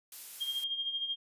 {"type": "noise", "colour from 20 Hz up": "blue", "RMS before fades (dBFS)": -45, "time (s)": [0.12, 0.64], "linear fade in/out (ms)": 2}
{"type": "tone with tremolo", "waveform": "sine", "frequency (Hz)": 3218, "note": "G7", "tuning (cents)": 45, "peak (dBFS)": -30, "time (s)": [0.4, 1.16], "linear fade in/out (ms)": 20, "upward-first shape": "sine", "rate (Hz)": 13, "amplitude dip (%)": 60}
{"effects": ["resampled to 32000 Hz"]}